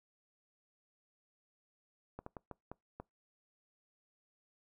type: slowing click train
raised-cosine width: 1 ms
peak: -30 dBFS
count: 6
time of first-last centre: 2.19-3 s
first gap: 74 ms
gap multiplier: 1.4
effects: noise-tail reverb RT60 0.2 s tail -25 dB re dry